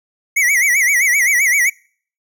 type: tone with vibrato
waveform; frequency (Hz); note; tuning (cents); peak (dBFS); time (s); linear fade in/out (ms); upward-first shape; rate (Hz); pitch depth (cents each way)
square; 2093; C7; 0; -12; 0.36-1.7; 10; sine; 7.7; 160
effects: noise-tail reverb RT60 0.5 s tail -26 dB re dry